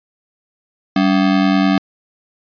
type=ring-modulated tone; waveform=square; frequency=239.1 Hz; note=A#3; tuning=44 cents sharp; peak=-9 dBFS; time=0.96-1.78 s; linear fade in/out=2 ms; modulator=45 Hz; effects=resampled to 11025 Hz